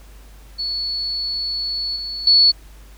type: tone with level steps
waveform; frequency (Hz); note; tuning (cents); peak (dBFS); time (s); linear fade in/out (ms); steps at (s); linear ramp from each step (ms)
sine; 4417; C#8; -7; -21 / -25 / -9; 0.58-2.52; 20; 1.96 / 2.27; 2
effects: added 50 Hz sine -40 dBFS peak until 2.97 s + pink hiss -50 dBFS RMS until 2.97 s